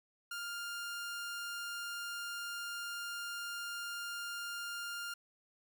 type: tone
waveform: sawtooth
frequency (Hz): 1403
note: F6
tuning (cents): +8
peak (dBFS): -36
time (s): 0.31-5.14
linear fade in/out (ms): 5
effects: none